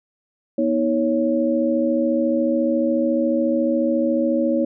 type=tone cluster; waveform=sine; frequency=243.1 / 317.2 / 555 Hz; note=B3 / D#4 / C#5; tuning=-27 / +33 / +2 cents; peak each=-21 dBFS; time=0.58-4.65 s; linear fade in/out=5 ms; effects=none